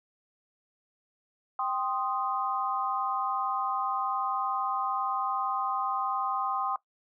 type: chord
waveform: sine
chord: C minor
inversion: second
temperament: equal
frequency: 784 / 1046.5 / 1244.5 Hz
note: G5 / C6 / Eb6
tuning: 0 / 0 / 0 cents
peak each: -32 dBFS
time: 1.59-6.76 s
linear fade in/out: 2 ms
effects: noise-tail reverb RT60 0.1 s tail -18 dB re dry